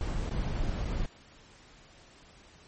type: noise with dropouts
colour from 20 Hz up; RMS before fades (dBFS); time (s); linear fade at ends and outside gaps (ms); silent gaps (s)
brown; -31; 0.01-1.06; 1; 0.294-0.31 / 0.848-0.854
effects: pink hiss -56 dBFS RMS until 2.67 s + MP3 32 kbps